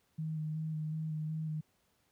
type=tone with vibrato; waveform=sine; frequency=156.2 Hz; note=D#3; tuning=7 cents sharp; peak=-34 dBFS; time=0.18-1.61 s; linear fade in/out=10 ms; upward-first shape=square; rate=2.7 Hz; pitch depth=17 cents each way; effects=pink hiss -74 dBFS RMS until 2.11 s + high-pass 60 Hz 12 dB/octave

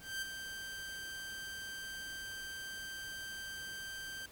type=tone with ADSR envelope; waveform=sawtooth; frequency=1568 Hz; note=G6; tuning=in tune; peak=-32 dBFS; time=0-4.26 s; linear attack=220 ms; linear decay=15 ms; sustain=-7 dB; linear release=4 ms; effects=pink hiss -57 dBFS RMS until 4.31 s

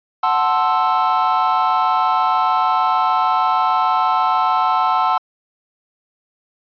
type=chord; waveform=triangle; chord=F# half-diminished seventh; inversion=none; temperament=equal; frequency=740 / 880 / 1046.5 / 1318.5 Hz; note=F#5 / A5 / C6 / E6; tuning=0 / 0 / 0 / 0 cents; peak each=-17 dBFS; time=0.23-5.18 s; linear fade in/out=5 ms; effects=tanh soft clip ceiling -5 dBFS + resampled to 11025 Hz

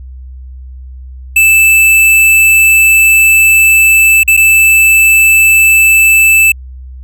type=tone with dropouts; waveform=square; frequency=2637 Hz; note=E7; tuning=in tune; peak=-4 dBFS; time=1.36-6.52 s; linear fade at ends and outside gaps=5 ms; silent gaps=4.234-4.277 / 4.368-4.373 s; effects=added 64 Hz sine -25 dBFS peak until 7.03 s

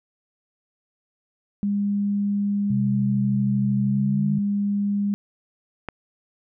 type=tone; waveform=sine; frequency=202.5 Hz; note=G#3; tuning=43 cents flat; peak=-20 dBFS; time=1.63-5.14 s; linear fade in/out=0 ms
type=tone with pitch glide; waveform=sine; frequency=129.5 to 147.9 Hz; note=C3 to D3; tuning=-17 to +13 cents; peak=-23 dBFS; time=2.7-4.39 s; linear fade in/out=5 ms; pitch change=+230 cents; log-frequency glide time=3.83-4.27 s
type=click; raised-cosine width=0.5 ms; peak=-15 dBFS; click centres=5.887 s
effects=none

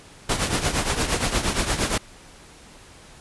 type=noise with tremolo; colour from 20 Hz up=pink; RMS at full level=-20 dBFS; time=0.29-1.98 s; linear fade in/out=5 ms; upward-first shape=triangle; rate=8.6 Hz; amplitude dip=75%; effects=pink hiss -47 dBFS RMS until 3.2 s + resampled to 24000 Hz

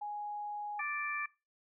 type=tone; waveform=sine; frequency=830.6 Hz; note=G#5; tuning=in tune; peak=-37 dBFS; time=0.01-0.81 s; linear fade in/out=10 ms
type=harmonic tone; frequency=587.3 Hz; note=D5; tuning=in tune; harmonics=2 / 3 / 4; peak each=-39 / -39 / -39 dBFS; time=0.79-1.26 s; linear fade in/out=5 ms
effects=noise-tail reverb RT60 0.3 s tail -22 dB re dry

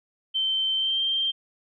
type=tone with pitch glide; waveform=sine; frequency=3105 to 3161 Hz; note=G7 to G7; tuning=-17 to +14 cents; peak=-22 dBFS; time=0.34-1.32 s; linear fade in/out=20 ms; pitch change=+31 cents; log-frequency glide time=0.76-1 s; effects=none

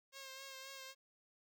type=tone with vibrato; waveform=5% pulse; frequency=536 Hz; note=C5; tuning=42 cents sharp; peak=-38 dBFS; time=0.12-0.95 s; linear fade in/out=50 ms; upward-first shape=sine; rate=3.8 Hz; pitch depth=30 cents each way; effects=none

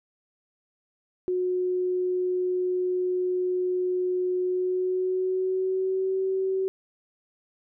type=tone with pitch glide; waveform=sine; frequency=364.4 to 380.8 Hz; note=F#4 to F#4; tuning=-26 to +50 cents; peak=-23 dBFS; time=1.28-6.68 s; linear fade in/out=0 ms; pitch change=+76 cents; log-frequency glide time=4.41-6.19 s; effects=none

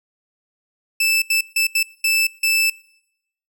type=tone bursts at uneven times; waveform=sawtooth; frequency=2637 Hz; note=E7; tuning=in tune; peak=-12 dBFS; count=6; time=1-1.22 / 1.3-1.41 / 1.56-1.67 / 1.75-1.83 / 2.04-2.27 / 2.43-2.7 s; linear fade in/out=5 ms; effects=noise-tail reverb RT60 0.8 s tail -23 dB re dry

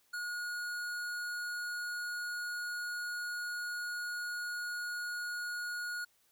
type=tone with hard clipping; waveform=sine; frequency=1444 Hz; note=F#6; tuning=43 cents flat; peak=-38 dBFS; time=0.13-6.05 s; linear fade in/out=10 ms; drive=15 dB; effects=white hiss -71 dBFS RMS until 6.31 s

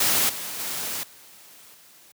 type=noise with level steps; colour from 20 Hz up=white; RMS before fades=-21 / -33 / -30 / -49 / -52 dBFS; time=0-2.12 s; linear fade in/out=5 ms; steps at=0.29 / 0.59 / 1.03 / 1.74 s; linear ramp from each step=5 ms; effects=high-pass 100 Hz 12 dB/octave

